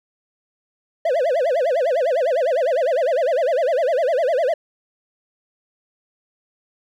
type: tone with vibrato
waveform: triangle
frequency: 580 Hz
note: D5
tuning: 22 cents flat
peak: -14 dBFS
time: 1.05-4.54 s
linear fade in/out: 5 ms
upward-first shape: sine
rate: 9.9 Hz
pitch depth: 290 cents each way
effects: none